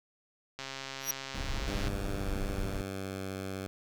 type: click train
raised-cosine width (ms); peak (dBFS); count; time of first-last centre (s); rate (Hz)
0.2; -22; 175; 0.59-1.879; 135
type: tone with exponential growth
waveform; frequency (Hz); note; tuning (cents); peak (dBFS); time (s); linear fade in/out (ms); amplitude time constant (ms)
sawtooth; 5790; F#8; -38; -23; 0.99-1.11; 5; 25
type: noise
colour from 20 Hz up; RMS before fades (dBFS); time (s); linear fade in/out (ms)
brown; -35; 1.34-2.82; 10
type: tone with pitch glide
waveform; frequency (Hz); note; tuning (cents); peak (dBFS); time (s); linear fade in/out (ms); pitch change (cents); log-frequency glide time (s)
10% pulse; 99.3 to 95.86; G2 to G2; +23 to -38; -28; 1.68-3.67; 0; -61; 1.97-3.19
effects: none